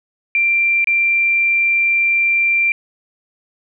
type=tone with dropouts; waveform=sine; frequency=2364 Hz; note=D7; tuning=11 cents sharp; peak=-12 dBFS; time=0.35-2.72 s; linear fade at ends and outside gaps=1 ms; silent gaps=0.844-0.872 s; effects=none